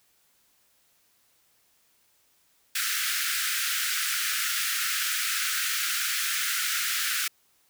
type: high-pass noise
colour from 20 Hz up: pink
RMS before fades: -28 dBFS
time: 2.75-7.28 s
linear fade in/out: 5 ms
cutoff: 1300 Hz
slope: 96 dB/octave
effects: white hiss -66 dBFS RMS until 7.69 s